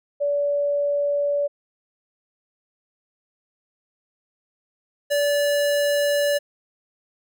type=tone pair in turn; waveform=sine / square; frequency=575 / 578 Hz; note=D5 / D5; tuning=-37 / -28 cents; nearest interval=unison; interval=9 cents; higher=second; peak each=-19 dBFS; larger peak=neither; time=0.2-1.48 / 5.1-6.39 s; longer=second; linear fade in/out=20 ms; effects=none